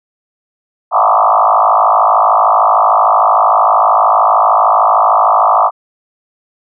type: tone with frequency modulation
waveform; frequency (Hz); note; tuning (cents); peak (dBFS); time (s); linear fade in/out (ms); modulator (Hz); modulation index
sine; 946; A#5; +25; -6; 0.91-5.71; 50; 53.2; 5.4
effects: none